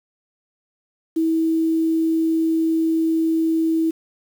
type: tone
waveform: sine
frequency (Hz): 323.6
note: E4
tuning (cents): -32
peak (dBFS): -16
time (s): 1.16-3.91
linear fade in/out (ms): 10
effects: 7-bit